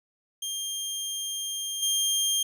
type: tone with level steps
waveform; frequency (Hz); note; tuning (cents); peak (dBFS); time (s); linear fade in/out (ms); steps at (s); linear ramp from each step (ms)
20% pulse; 3200; G7; +35; -25 / -18; 0.42-2.43; 5; 1.82; 10
effects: none